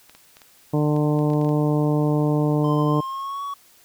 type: clicks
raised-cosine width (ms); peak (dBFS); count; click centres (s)
0.2; -28; 11; 0.096 / 0.15 / 0.369 / 0.418 / 0.964 / 1.19 / 1.302 / 1.335 / 1.414 / 1.447 / 1.491
type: harmonic tone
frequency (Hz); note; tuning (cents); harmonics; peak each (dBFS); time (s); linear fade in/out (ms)
149.6; D3; +32; 1 / 2 / 3 / 4 / 5 / 6 / 7; -20 / -22 / -26 / -29 / -34 / -34 / -37; 0.73-3.01; 10
type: tone with pitch glide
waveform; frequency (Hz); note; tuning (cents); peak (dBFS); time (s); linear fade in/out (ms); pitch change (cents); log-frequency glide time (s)
triangle; 1036 to 1123.3; C6 to C#6; -17 to +23; -25; 2.64-3.54; 5; +140; 2.87-3.43
effects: white hiss -54 dBFS RMS until 3.84 s